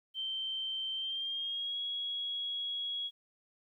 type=tone with pitch glide; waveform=sine; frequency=3119 to 3324 Hz; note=G7 to G#7; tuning=-9 to +1 cents; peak=-34 dBFS; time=0.14-3.11 s; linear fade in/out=50 ms; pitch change=+110 cents; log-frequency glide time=0.94-1.79 s; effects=12-bit